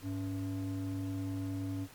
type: ring-modulated tone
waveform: triangle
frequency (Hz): 191.6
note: G3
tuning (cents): -39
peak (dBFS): -29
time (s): 0.02-1.88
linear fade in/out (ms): 50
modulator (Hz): 89.5
effects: pink hiss -55 dBFS RMS until 1.94 s + MP3 96 kbps